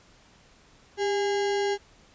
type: tone with sample-and-hold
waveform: sine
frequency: 399.5 Hz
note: G4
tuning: 33 cents sharp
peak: -23 dBFS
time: 0.97-1.78 s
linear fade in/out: 50 ms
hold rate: 1225 Hz
effects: pink hiss -57 dBFS RMS until 2.14 s + resampled to 16000 Hz